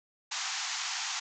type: band-pass noise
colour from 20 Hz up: white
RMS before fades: -35 dBFS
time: 0.31-1.2 s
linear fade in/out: 10 ms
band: 730 to 7200 Hz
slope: 96 dB/octave
effects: none